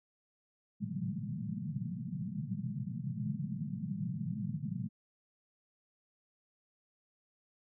white band-pass noise, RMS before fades -38 dBFS, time 0.8-4.89 s, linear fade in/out 20 ms, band 110 to 220 Hz, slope 96 dB/octave, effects none

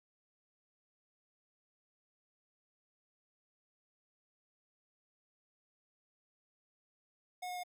square tone with pitch steps, 726 / 721.8 / 717.7 Hz, F#5 / F#5 / F5, -33 / -43 / +47 cents, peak -40 dBFS, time 7.42-7.636 s, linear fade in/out 10 ms, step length 72 ms, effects none

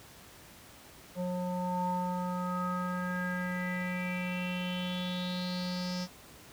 square tone with low-pass filter sweep, 180 Hz, F#3, 47 cents flat, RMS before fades -34 dBFS, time 1.15-6.08 s, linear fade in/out 50 ms, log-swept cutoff 670 to 5400 Hz, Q 6.9, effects pink hiss -53 dBFS RMS until 6.52 s + high-pass 60 Hz 12 dB/octave

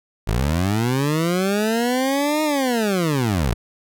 20% pulse linear two-way sweep, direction up then down, 49 to 311.1 to 49 Hz, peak -13 dBFS, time 0.27-3.54 s, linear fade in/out 10 ms, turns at 2.43 s, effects none

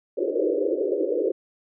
white band-pass noise, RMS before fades -24 dBFS, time 0.17-1.32 s, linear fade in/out 10 ms, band 310 to 550 Hz, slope 96 dB/octave, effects none

